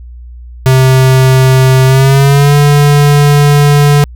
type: tone with pitch glide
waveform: square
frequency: 130.81 to 145.14 Hz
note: C3 to D3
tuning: 0 to -20 cents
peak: -4 dBFS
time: 0.66-4.04 s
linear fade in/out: 0 ms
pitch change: +180 cents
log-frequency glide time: 1.85-2.55 s
effects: added 60 Hz sine -26 dBFS peak until 4.15 s